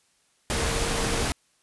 sine tone in noise, 460.9 Hz, A#4, 20 cents flat, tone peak -33 dBFS, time 0.56-1.22 s, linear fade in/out 0 ms, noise pink, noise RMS -26 dBFS, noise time 0.5-1.32 s, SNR -10 dB, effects white hiss -66 dBFS RMS until 1.62 s + resampled to 24000 Hz

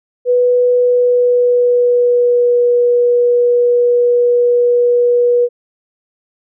sine tone with pitch glide, 492.7 to 484.2 Hz, B4 to B4, -4 to -34 cents, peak -8 dBFS, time 0.25-5.49 s, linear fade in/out 50 ms, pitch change -30 cents, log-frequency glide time 0.72-2.61 s, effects none

